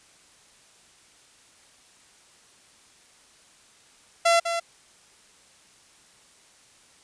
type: tone with echo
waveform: sawtooth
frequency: 678 Hz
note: E5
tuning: 49 cents sharp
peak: -13 dBFS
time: 4.25-4.4 s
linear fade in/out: 10 ms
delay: 200 ms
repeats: 1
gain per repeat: -8 dB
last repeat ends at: 4.6 s
effects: white hiss -56 dBFS RMS until 7.03 s + resampled to 22050 Hz